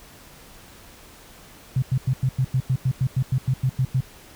sine tone bursts, 130 Hz, C3, 11 cents flat, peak -17 dBFS, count 15, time 1.76-4.007 s, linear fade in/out 5 ms, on 63 ms, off 93 ms, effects pink hiss -47 dBFS RMS until 4.35 s

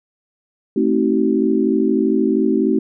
sine chord, A diminished seventh, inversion none, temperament just, 220 / 264 / 316.8 / 380.2 Hz, A3 / C4 / Eb4 / Gb4, 0 / +16 / +31 / +47 cents, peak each -19 dBFS, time 0.76-2.79 s, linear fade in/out 5 ms, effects none

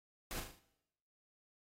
pink noise with echo, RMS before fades -43 dBFS, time 0.31-0.4 s, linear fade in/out 0 ms, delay 38 ms, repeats 5, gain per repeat -5 dB, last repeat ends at 0.59 s, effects noise-tail reverb RT60 0.8 s tail -17 dB re dry + AAC 48 kbps

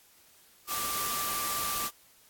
sine tone in noise, 1174.7 Hz, D6, in tune, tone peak -34 dBFS, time 0.67-1.91 s, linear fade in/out 50 ms, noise white, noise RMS -33 dBFS, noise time 0.67-1.91 s, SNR -4 dB, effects white hiss -60 dBFS RMS until 2.29 s + AAC 64 kbps

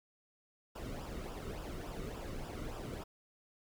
brown noise with flanger, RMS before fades -43 dBFS, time 0.75-3.04 s, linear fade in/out 10 ms, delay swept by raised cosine 0.47 to 1.24 ms, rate 3.5 Hz, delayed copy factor -0.65, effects none

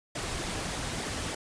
pink noise with flanger, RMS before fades -34 dBFS, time 0.15-1.35 s, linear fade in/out 5 ms, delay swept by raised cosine 0.69 to 5.69 ms, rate 3.4 Hz, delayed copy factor -0.5, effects resampled to 22050 Hz

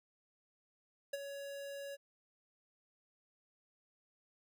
square tone with ADSR envelope, 560 Hz, C#5, 18 cents sharp, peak -35 dBFS, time 1.13-1.97 s, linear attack 7 ms, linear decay 27 ms, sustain -9 dB, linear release 31 ms, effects none

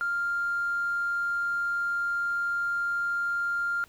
triangle tone with tanh clipping, 1396.9 Hz, F6, in tune, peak -25 dBFS, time 0.01-3.84 s, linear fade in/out 0 ms, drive 1 dB, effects pink hiss -58 dBFS RMS until 3.88 s

